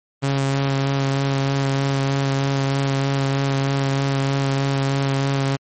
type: tone with vibrato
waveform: sawtooth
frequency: 137.2 Hz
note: C#3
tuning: 17 cents flat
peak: -14 dBFS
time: 0.22-5.57 s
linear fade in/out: 20 ms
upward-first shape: sine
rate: 3.2 Hz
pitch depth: 12 cents each way
effects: MP3 32 kbps